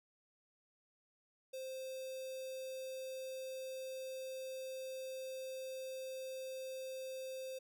square tone with notch filter, 523.3 Hz, C5, in tune, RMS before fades -45 dBFS, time 1.53-7.59 s, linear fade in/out 10 ms, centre 1500 Hz, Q 1.1, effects none

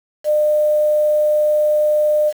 sine tone with quantisation, 603 Hz, D5, 46 cents sharp, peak -12 dBFS, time 0.24-2.33 s, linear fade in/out 50 ms, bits 6, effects none

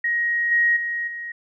sine tone with level steps, 1885 Hz, A#6, 19 cents sharp, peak -19 / -15 / -23 / -29 dBFS, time 0.04-1.32 s, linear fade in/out 5 ms, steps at 0.51 / 0.76 / 1.07 s, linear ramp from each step 10 ms, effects none

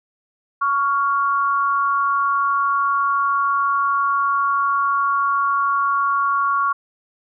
sine tone pair together, 1117 / 1396.8 Hz, C#6 / F6, +13 / 0 cents, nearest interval major third, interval 387 cents, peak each -17 / -22 dBFS, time 0.61-6.73 s, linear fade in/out 10 ms, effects none

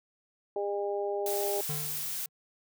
harmonic tone, 202.1 Hz, G#3, 47 cents flat, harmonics 2 / 3 / 4, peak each -31 / -35 / -37 dBFS, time 0.56-1.61 s, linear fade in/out 2 ms
blue noise, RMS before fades -35 dBFS, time 1.26-2.26 s, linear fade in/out 2 ms
square tone with exponential decay, 150 Hz, D3, 37 cents sharp, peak -33 dBFS, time 1.69-2.29 s, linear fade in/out 5 ms, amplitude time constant 130 ms
effects none

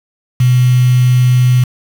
sine tone with quantisation, 125.5 Hz, B2, 28 cents sharp, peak -6 dBFS, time 0.4-1.64 s, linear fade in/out 5 ms, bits 4, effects none

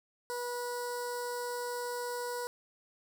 15% pulse tone with notch filter, 486.8 Hz, B4, 25 cents flat, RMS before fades -37 dBFS, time 0.3-2.47 s, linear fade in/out 0 ms, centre 2400 Hz, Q 0.6, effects none

